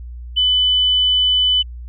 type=tone; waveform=sine; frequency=3000 Hz; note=F#7; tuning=23 cents sharp; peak=-12 dBFS; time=0.36-1.63 s; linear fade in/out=20 ms; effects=added 60 Hz sine -29 dBFS peak until 1.88 s